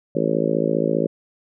harmonic tone, 55 Hz, A1, in tune, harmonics 3 / 4 / 5 / 6 / 7 / 8 / 9 / 10, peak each -26 / -26 / -26 / -26 / -26 / -26 / -26 / -26 dBFS, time 0.15-1.07 s, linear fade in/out 5 ms, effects none

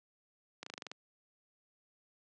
slowing click train, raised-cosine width 0.2 ms, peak -25 dBFS, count 8, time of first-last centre 0.63-0.915 s, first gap 34 ms, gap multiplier 1.06, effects high-pass 200 Hz 12 dB/octave + resampled to 22050 Hz

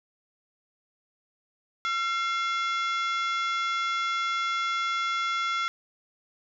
harmonic tone with a mistuned harmonic, 680 Hz, F5, 46 cents flat, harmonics 2 / 3 / 4 / 5 / 6 / 7 / 8 / 9 / 10, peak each -27 / -32 / -44 / -35 / -47 / -49 / -46 / -51 / -51 dBFS, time 1.85-5.68 s, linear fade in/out 0 ms, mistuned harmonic 3, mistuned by +68 cents, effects none

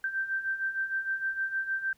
sine beating tone pair, 1561 / 1567.5 Hz, G6 / G6, -8 / -1 cents, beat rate 6.5 Hz, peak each -35 / -30 dBFS, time 0.04-1.93 s, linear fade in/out 2 ms, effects pink hiss -67 dBFS RMS until 1.97 s

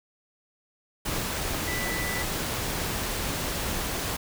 sine tone in noise, 1982 Hz, B6, 6 cents sharp, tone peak -32 dBFS, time 1.67-2.23 s, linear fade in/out 10 ms, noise pink, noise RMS -30 dBFS, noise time 1.05-4.17 s, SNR -5 dB, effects none

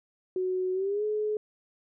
sine tone with pitch glide, 370 to 425 Hz, F#4 to G#4, 0 to +40 cents, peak -26 dBFS, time 0.36-1.37 s, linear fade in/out 2 ms, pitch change +240 cents, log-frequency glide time 0.73-1.04 s, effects none

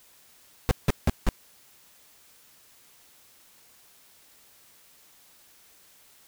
brown noise bursts, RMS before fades -19 dBFS, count 4, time 0.69-1.288 s, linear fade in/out 0 ms, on 22 ms, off 170 ms, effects white hiss -57 dBFS RMS until 6.27 s

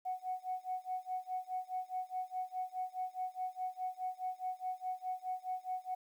sine tone with tremolo, 740 Hz, F#5, in tune, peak -33 dBFS, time 0.05-5.95 s, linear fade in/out 10 ms, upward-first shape sine, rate 4.8 Hz, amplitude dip 95%, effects tanh soft clip ceiling -29 dBFS + 11-bit

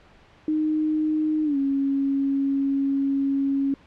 sine tone with pitch glide, 309 to 275.3 Hz, D#4 to C#4, -12 to -12 cents, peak -20 dBFS, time 0.48-3.74 s, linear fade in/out 2 ms, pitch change -200 cents, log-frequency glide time 1.44-1.57 s, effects pink hiss -53 dBFS RMS until 3.86 s + low-pass 3000 Hz 12 dB/octave

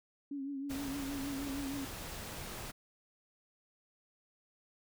sine tone with vibrato, 277.2 Hz, C#4, in tune, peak -37 dBFS, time 0.31-1.85 s, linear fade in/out 5 ms, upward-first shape triangle, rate 6.4 Hz, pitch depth 65 cents each way
pink noise, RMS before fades -44 dBFS, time 0.69-2.72 s, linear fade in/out 20 ms
effects none

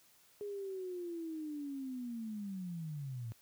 sine linear sweep, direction down, 415.3 to 110 Hz, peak -39 dBFS, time 0.41-3.32 s, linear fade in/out 0 ms, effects white hiss -66 dBFS RMS until 3.41 s + high-pass 60 Hz 12 dB/octave

